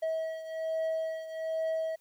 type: beating tone pair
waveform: triangle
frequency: 643 / 644.2 Hz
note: E5 / E5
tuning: -43 / -40 cents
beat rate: 1.2 Hz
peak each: -30 / -35 dBFS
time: 0.02-1.96 s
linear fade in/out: 10 ms
effects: white hiss -70 dBFS RMS until 2 s